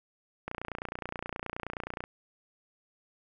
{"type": "click train", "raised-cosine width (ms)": 0.5, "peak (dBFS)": -20, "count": 47, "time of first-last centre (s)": [0.48, 2.039], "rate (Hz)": 29.5, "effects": []}